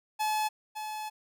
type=tone pair in turn; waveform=45% pulse; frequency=858 / 858 Hz; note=A5 / A5; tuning=-44 / -44 cents; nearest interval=unison; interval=0 cents; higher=neither; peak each=-27 / -35 dBFS; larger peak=first; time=0.19-0.49 / 0.75-1.1 s; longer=second; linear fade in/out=20 ms; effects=none